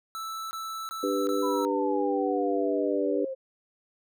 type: tone bursts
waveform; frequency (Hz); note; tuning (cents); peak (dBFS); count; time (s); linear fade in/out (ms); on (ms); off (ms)
square; 1318.5; E6; 0; -34; 4; 0.15-1.65; 0; 360; 20
type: chord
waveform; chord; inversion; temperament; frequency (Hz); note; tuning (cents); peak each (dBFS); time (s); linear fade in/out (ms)
sine; G major; second; equal with one note detuned; 293.7 / 395.4 / 493.9; D4 / G4 / B4; 0 / +15 / 0; -29; 1.03-3.25; 5
type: exponential sweep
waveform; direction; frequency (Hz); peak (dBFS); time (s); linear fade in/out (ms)
sine; down; 1008 to 523.3; -31; 1.42-3.35; 20
effects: none